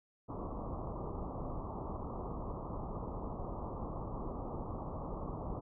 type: low-pass noise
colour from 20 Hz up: pink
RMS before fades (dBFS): -41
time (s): 0.28-5.61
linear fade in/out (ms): 20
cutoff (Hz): 1200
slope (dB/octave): 96
effects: none